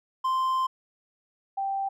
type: tone pair in turn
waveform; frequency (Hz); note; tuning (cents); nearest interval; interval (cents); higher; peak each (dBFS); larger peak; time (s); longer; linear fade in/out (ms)
triangle / sine; 1043 / 783.3; C6 / G5; -6 / -2; perfect fourth; 496; first; -21 / -26; first; 0.24-0.67 / 1.57-1.89; first; 10
effects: none